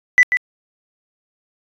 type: tone with echo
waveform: sine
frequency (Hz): 1986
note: B6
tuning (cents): +9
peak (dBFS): -5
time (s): 0.18-0.23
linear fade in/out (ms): 0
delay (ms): 140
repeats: 1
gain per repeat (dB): -8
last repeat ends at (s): 0.37
effects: tanh soft clip ceiling -3 dBFS + resampled to 24000 Hz